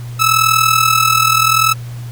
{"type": "tone with amplitude modulation", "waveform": "sawtooth", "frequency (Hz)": 1305, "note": "E6", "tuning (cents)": -18, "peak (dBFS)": -3, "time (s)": [0.19, 1.74], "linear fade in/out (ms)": 20, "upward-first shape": "sine", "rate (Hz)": 40.7, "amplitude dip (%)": 70, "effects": ["added 120 Hz sine -24 dBFS peak until 2.11 s", "pink hiss -40 dBFS RMS until 2.11 s"]}